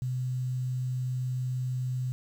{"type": "tone with quantisation", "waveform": "sine", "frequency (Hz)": 127.1, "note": "C3", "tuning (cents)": -50, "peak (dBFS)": -28, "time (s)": [0.02, 2.12], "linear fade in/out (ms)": 0, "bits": 9, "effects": []}